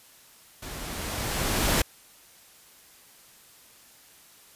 pink noise with level ramp, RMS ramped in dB -39 to -22 dBFS, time 0.62-1.82 s, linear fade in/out 5 ms, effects white hiss -54 dBFS RMS until 4.55 s + resampled to 32000 Hz

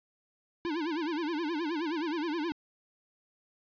square tone with vibrato, 319.4 Hz, D#4, 45 cents sharp, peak -31 dBFS, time 0.65-2.52 s, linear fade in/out 0 ms, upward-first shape sine, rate 9.5 Hz, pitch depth 160 cents each way, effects resampled to 11025 Hz

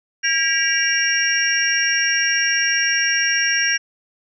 sine tone cluster, 1619 / 1934 / 2313 / 2801 / 5600 Hz, G#6 / B6 / D7 / F7 / F8, -45 / -37 / -27 / +4 / +4 cents, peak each -20 / -24 / -26 / -24 / -21 dBFS, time 0.23-3.78 s, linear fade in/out 20 ms, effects none

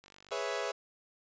click train, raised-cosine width 0.2 ms, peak -37 dBFS, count 19, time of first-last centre 0.04-0.411 s, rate 48.5 Hz
sawtooth chord, C# minor seventh, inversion second, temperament equal, 415.3 / 493.9 / 554.4 / 659.3 Hz, G#4 / B4 / C#5 / E5, 0 / 0 / 0 / 0 cents, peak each -35 dBFS, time 0.31-0.72 s, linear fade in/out 10 ms
effects resampled to 16000 Hz

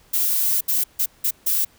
violet noise bursts at uneven times, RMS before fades -20 dBFS, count 5, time 0.13-0.61 / 0.68-0.84 / 0.99-1.06 / 1.24-1.31 / 1.46-1.65 s, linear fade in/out 10 ms, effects pink hiss -55 dBFS RMS until 1.78 s

